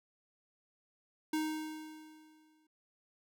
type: tone with exponential decay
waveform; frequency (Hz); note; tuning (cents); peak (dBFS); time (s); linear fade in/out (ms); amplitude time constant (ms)
square; 311.1; D#4; 0; -31; 1.33-2.67; 5; 290
effects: none